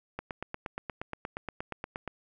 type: click train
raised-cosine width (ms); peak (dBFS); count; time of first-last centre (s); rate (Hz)
0.5; -20; 17; 0.19-2.077; 8.48
effects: none